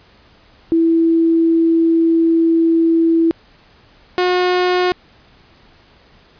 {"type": "tone pair in turn", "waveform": ["sine", "sawtooth"], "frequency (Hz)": [329.6, 361.5], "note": ["E4", "F#4"], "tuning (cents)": [0, -40], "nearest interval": "major second", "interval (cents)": 160, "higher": "second", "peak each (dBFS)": [-10, -9], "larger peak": "second", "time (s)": [[0.72, 3.31], [4.18, 4.92]], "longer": "first", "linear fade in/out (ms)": 0, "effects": ["pink hiss -49 dBFS RMS until 6.39 s", "resampled to 11025 Hz"]}